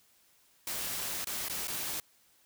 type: noise with dropouts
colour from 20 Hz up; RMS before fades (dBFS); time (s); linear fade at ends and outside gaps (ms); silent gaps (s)
white; -36; 0.67-2; 2; 1.245-1.27 / 1.485-1.497 / 1.673-1.68
effects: white hiss -66 dBFS RMS until 2.45 s